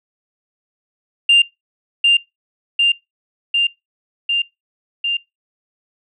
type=tone with echo; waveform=sine; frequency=2794 Hz; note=F7; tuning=in tune; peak=-6 dBFS; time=1.29-1.42 s; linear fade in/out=5 ms; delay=750 ms; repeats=5; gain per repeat=-2 dB; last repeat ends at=5.17 s; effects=noise-tail reverb RT60 0.2 s tail -23 dB re dry + tanh soft clip ceiling -5 dBFS